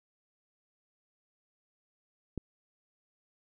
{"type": "click", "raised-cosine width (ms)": 3, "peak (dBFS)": -22, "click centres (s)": 2.377, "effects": []}